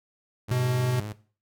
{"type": "tone with vibrato", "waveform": "sawtooth", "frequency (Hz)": 103.83, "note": "G#2", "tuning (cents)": 0, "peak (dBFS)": -30, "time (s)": [0.48, 1.13], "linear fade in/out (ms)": 10, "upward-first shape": "triangle", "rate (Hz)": 5.4, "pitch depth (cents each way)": 65}
{"type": "tone", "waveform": "square", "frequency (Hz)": 125.4, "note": "B2", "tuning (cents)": 27, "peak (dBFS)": -24, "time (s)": [0.51, 1], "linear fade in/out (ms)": 2}
{"effects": ["noise-tail reverb RT60 0.4 s tail -17 dB re dry"]}